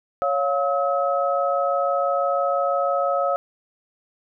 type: tone cluster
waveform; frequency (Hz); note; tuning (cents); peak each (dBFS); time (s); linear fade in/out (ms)
sine; 556 / 702 / 1284; C#5 / F5 / E6; +5 / +9 / -46; -22 / -24 / -24; 0.22-3.36; 0
effects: none